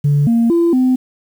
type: tone with pitch steps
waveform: sine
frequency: 144.5 / 232 / 339.5 / 255.8 Hz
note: D3 / A#3 / F4 / C4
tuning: -28 / -8 / -49 / -39 cents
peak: -8 dBFS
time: 0.04-0.96 s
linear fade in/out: 10 ms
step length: 230 ms
effects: tanh soft clip ceiling -7 dBFS + 7-bit